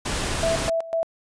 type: noise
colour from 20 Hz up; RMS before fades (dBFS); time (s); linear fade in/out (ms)
pink; -26; 0.05-0.7; 10
type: tone with tremolo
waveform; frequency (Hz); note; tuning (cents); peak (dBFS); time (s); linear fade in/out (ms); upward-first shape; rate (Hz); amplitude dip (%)
sine; 659.3; E5; 0; -20; 0.43-1.03; 0; square; 4; 80
effects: resampled to 22050 Hz